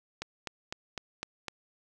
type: click train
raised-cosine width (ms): 0.2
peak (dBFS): -18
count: 6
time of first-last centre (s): 0.22-1.483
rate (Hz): 3.96
effects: none